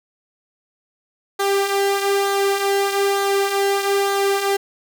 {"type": "tone with flanger", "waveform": "sawtooth", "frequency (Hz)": 396.9, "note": "G4", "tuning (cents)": 22, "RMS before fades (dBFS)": -19, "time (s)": [1.39, 4.57], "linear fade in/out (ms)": 10, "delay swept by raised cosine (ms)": [0.37, 3.37], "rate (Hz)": 1.1, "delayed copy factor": -0.5, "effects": []}